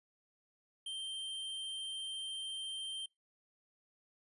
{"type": "tone", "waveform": "square", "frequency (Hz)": 3143, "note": "G7", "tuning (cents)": 4, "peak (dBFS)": -40, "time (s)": [0.86, 3.06], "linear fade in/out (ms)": 5, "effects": ["noise-tail reverb RT60 0.2 s tail -24 dB re dry", "resampled to 24000 Hz"]}